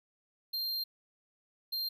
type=tone bursts at uneven times; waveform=square; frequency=4186 Hz; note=C8; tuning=in tune; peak=-33 dBFS; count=2; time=0.53-0.84 / 1.72-1.89 s; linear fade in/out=10 ms; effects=none